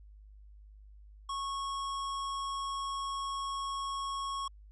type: tone with hard clipping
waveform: sine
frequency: 1100 Hz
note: C#6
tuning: 14 cents flat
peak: -36 dBFS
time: 1.29-4.48 s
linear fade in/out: 5 ms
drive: 17 dB
effects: added 51 Hz sine -51 dBFS peak until 4.71 s + resampled to 24000 Hz